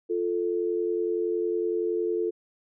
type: tone pair together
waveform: sine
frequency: 349.2 / 440 Hz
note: F4 / A4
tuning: 0 / 0 cents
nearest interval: major third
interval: 400 cents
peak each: -27 dBFS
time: 0.09-2.31 s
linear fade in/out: 20 ms
effects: none